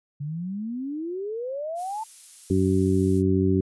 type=exponential sweep; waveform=sine; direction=up; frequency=140 to 903 Hz; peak=-28 dBFS; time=0.2-2.04 s; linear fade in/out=10 ms
type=noise; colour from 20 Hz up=violet; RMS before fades=-41 dBFS; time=1.75-3.23 s; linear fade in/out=50 ms
type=harmonic tone; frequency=94.5 Hz; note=F#2; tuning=37 cents sharp; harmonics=1 / 2 / 3 / 4; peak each=-24 / -24 / -24 / -24 dBFS; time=2.5-3.61 s; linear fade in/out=5 ms
effects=resampled to 24000 Hz